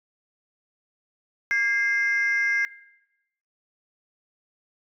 sine tone pair together, 1625.8 / 2093 Hz, G#6 / C7, -37 / 0 cents, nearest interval major third, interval 437 cents, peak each -21 dBFS, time 1.51-2.65 s, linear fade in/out 0 ms, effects noise-tail reverb RT60 0.9 s tail -21 dB re dry + tanh soft clip ceiling -16 dBFS

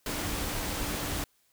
sine tone in noise, 293.7 Hz, D4, in tune, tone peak -42 dBFS, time 0.06-1.24 s, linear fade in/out 2 ms, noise pink, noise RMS -33 dBFS, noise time 0.06-1.24 s, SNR -12 dB, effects white hiss -69 dBFS RMS until 1.52 s

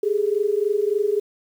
sine tone pair together, 402.2 / 425.7 Hz, G4 / G#4, +44 / +43 cents, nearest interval minor second, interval 99 cents, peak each -21 dBFS, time 0.03-1.2 s, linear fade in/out 5 ms, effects 8-bit

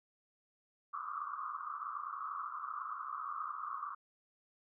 pink band-pass noise, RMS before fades -42 dBFS, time 0.93-3.95 s, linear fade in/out 10 ms, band 1100 to 1300 Hz, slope 96 dB/octave, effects none

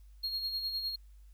triangle tone with tremolo, 4269 Hz, C8, 34 cents sharp, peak -30 dBFS, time 0.23-0.96 s, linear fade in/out 10 ms, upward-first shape sine, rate 9.8 Hz, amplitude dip 50%, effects added 50 Hz sine -52 dBFS peak until 1.33 s + white hiss -74 dBFS RMS until 1.33 s

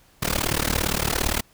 pink noise with amplitude modulation, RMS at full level -20 dBFS, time 0.22-1.41 s, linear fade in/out 10 ms, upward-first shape sine, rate 37.5 Hz, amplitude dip 95%, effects pink hiss -57 dBFS RMS until 1.53 s

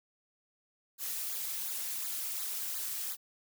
blue noise with flanger, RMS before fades -37 dBFS, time 0.98-3.17 s, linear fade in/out 50 ms, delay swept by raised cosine 0.34 to 4.24 ms, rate 2.8 Hz, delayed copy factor -1, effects none

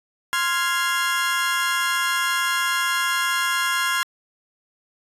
30% pulse chord, F minor, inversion second, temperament equal, 1046.5 / 1396.9 / 1661.2 Hz, C6 / F6 / Ab6, 0 / 0 / 0 cents, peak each -22 dBFS, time 0.33-4.03 s, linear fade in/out 0 ms, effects resampled to 32000 Hz

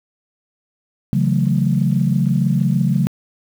sine chord, F# minor seventh, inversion second, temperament equal, 138.59 / 164.81 / 185 / 220 Hz, C#3 / E3 / F#3 / A3, 0 / 0 / 0 / 0 cents, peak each -17 / -21 / -18 / -21 dBFS, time 1.13-3.07 s, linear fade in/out 0 ms, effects tanh soft clip ceiling -3 dBFS + 7-bit

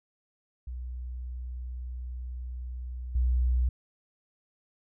sine tone with level steps, 61.9 Hz, B1, 5 cents sharp, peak -34 / -22 dBFS, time 0.67-3.69 s, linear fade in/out 5 ms, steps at 3.15 s, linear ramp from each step 5 ms, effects none

